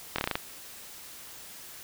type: slowing click train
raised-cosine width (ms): 0.3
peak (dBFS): -11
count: 7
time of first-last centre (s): 0.16-0.355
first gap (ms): 24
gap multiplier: 1.12
effects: white hiss -46 dBFS RMS until 1.83 s